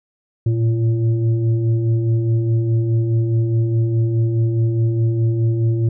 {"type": "tone with frequency modulation", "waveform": "sine", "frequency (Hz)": 115.4, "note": "A#2", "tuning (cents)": -17, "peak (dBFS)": -14, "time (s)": [0.46, 5.89], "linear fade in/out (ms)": 5, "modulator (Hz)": 226, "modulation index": 0.6, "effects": []}